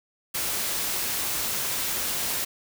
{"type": "noise", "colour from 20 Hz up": "white", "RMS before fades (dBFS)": -28, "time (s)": [0.34, 2.45], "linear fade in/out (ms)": 10, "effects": []}